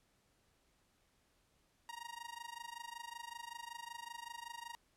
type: tone with amplitude modulation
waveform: sawtooth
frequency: 940 Hz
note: A#5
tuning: 14 cents sharp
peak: -39 dBFS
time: 1.89-4.75 s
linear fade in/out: 0 ms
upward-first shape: sine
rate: 25.3 Hz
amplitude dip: 90%
effects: pink hiss -75 dBFS RMS until 4.96 s + low-pass 12000 Hz 12 dB/octave